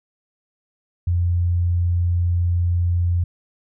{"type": "tone", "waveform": "sine", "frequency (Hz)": 87.31, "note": "F2", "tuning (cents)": 0, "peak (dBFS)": -16, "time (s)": [1.07, 3.24], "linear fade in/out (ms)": 5, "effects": []}